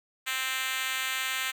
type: tone with high-pass filter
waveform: 5% pulse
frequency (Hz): 261.6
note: C4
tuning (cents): 0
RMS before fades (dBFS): -31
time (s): 0.26-1.52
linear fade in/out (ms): 20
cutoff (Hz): 1700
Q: 0.88
effects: none